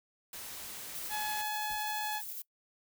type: noise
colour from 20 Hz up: white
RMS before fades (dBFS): -44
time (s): 0.33-1.42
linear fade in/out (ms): 2
type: noise with tremolo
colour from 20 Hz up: violet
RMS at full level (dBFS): -41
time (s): 0.95-2.42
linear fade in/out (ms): 2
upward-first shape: square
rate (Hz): 12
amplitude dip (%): 25
type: harmonic tone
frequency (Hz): 849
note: G#5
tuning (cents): +38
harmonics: 1 / 2 / 3 / 4 / 5 / 6 / 7 / 8 / 9 / 10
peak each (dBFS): -36 / -39 / -46 / -45 / -48 / -55 / -54 / -54 / -56 / -58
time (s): 1.09-2.22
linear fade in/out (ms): 50
type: noise with exponential decay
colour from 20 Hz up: brown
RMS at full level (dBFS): -49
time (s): 1.7-1.89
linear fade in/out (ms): 1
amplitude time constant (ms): 41
effects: noise-tail reverb RT60 0.1 s tail -22 dB re dry